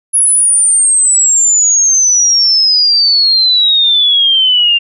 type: exponential sweep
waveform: sine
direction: down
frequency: 10548 to 2776 Hz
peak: -6 dBFS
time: 0.13-4.79 s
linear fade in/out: 20 ms
effects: none